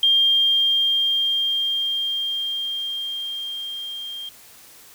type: tone with level ramp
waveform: sine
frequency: 3200 Hz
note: G7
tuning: 35 cents sharp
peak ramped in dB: -13 to -30 dBFS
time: 0.03-4.29 s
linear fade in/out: 2 ms
effects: white hiss -47 dBFS RMS until 4.94 s